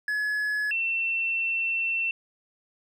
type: tone pair in turn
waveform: triangle / sine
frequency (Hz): 1698 / 2695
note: G#6 / E7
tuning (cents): +38 / +38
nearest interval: minor sixth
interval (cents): 800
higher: second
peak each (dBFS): -23 / -24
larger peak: first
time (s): 0.08-0.71 / 0.71-2.11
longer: second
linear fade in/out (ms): 2
effects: none